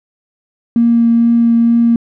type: tone with vibrato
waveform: triangle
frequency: 233.1 Hz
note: A#3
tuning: in tune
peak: -3 dBFS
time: 0.76-1.96 s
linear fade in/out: 2 ms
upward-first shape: triangle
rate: 2.2 Hz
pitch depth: 10 cents each way
effects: tanh soft clip ceiling -5 dBFS